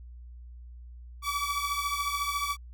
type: beating tone pair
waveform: sawtooth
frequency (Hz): 1140 / 1154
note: C#6 / D6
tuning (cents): +48 / -31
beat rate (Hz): 14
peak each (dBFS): -28 / -28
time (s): 1.22-2.57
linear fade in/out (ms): 50
effects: added 60 Hz sine -43 dBFS peak until 2.73 s